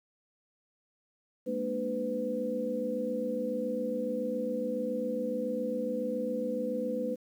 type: tone cluster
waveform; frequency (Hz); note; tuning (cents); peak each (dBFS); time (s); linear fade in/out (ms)
sine; 209.7 / 236.9 / 298.5 / 503; G#3 / A#3 / D4 / B4; +17 / +28 / +28 / +32; -38 / -36 / -39 / -32; 1.46-7.16; 20
effects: 10-bit